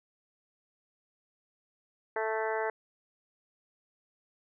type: harmonic tone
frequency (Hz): 220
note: A3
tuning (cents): 0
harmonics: 2 / 3 / 4 / 5 / 6 / 7 / 8 / 9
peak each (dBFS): -33 / -36 / -35 / -43 / -44 / -40 / -41 / -42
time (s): 2.16-2.7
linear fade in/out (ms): 2
effects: none